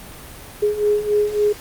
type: beating tone pair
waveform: sine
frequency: 414.6 / 418.2 Hz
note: G#4 / G#4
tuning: -3 / +12 cents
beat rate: 3.6 Hz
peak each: -21 / -17 dBFS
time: 0.62-1.53 s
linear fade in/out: 10 ms
effects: pink hiss -38 dBFS RMS until 1.6 s + Opus 32 kbps